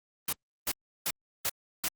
white noise bursts, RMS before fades -30 dBFS, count 5, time 0.28-1.885 s, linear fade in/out 5 ms, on 49 ms, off 340 ms, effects Opus 32 kbps

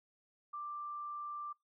sine tone, 1180 Hz, D6, 8 cents sharp, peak -40 dBFS, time 0.53-1.53 s, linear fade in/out 10 ms, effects noise-tail reverb RT60 0.2 s tail -25 dB re dry

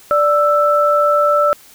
sine tone pair together, 587.3 / 1323.8 Hz, D5 / E6, 0 / +7 cents, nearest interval octave + major second, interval 1407 cents, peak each -13 dBFS, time 0.11-1.53 s, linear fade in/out 0 ms, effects white hiss -44 dBFS RMS until 1.74 s

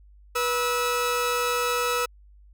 sawtooth tone pair together, 486.9 / 1300 Hz, B4 / E6, -25 / -24 cents, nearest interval octave + perfect fourth, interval 1701 cents, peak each -22 dBFS, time 0.35-2.06 s, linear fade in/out 10 ms, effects added 50 Hz sine -49 dBFS peak until 2.53 s

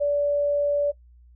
sine tone, 578 Hz, D5, 28 cents flat, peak -19 dBFS, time 0-0.92 s, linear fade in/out 20 ms, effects noise-tail reverb RT60 0.1 s tail -17 dB re dry + added 60 Hz sine -49 dBFS peak until 1.35 s

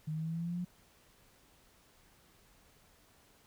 sine exponential sweep, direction up, 152.9 to 180 Hz, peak -34 dBFS, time 0.07-0.65 s, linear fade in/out 10 ms, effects pink hiss -65 dBFS RMS until 3.46 s

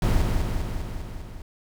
brown noise with echo, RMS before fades -20 dBFS, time 0.02-0.22 s, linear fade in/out 2 ms, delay 200 ms, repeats 6, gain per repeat -3 dB, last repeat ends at 1.42 s, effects none

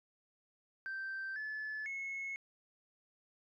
sine tone with pitch steps, 1562 / 1729 / 2183 Hz, G6 / A6 / C#7, -7 / -31 / -27 cents, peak -37 dBFS, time 0.86-2.36 s, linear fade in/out 0 ms, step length 500 ms, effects tanh soft clip ceiling -36 dBFS

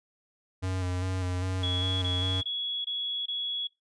square tone with vibrato, 91.9 Hz, F#2, 11 cents flat, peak -29 dBFS, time 0.62-2.42 s, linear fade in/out 20 ms, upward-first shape square, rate 2.5 Hz, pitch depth 25 cents each way
sine tone bursts, 3360 Hz, G#7, 19 cents sharp, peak -29 dBFS, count 5, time 1.63-3.672 s, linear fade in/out 5 ms, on 390 ms, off 23 ms
effects noise-tail reverb RT60 0.2 s tail -23 dB re dry + resampled to 22050 Hz

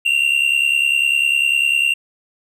triangle tone pair together, 2724 / 2794 Hz, F7 / F7, -44 / 0 cents, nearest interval unison, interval 44 cents, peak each -15 dBFS, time 0.05-1.94 s, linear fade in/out 10 ms, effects none

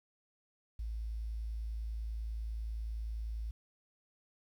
sine tone with quantisation, 55.1 Hz, A1, 3 cents sharp, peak -36 dBFS, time 0.79-3.51 s, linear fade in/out 5 ms, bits 11, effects none

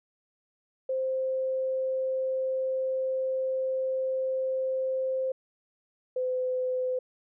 sine tone pair in turn, 523.3 / 509 Hz, C5 / C5, 0 / -48 cents, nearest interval unison, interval 48 cents, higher first, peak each -26 dBFS, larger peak neither, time 0.89-5.32 / 6.16-6.99 s, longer first, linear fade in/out 5 ms, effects none

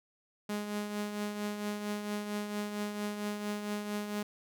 sawtooth tone with tremolo, 207.7 Hz, G#3, in tune, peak -28 dBFS, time 0.49-4.23 s, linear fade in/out 5 ms, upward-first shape triangle, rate 4.4 Hz, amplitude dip 55%, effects none

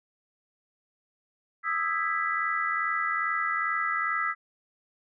sine chord, E major seventh, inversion third, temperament just, 1236.1 / 1318.5 / 1648.1 / 1977.8 Hz, D#6 / E6 / G#6 / B6, -12 / 0 / -14 / +2 cents, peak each -33 / -29 / -34 / -30 dBFS, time 1.63-4.35 s, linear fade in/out 50 ms, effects none

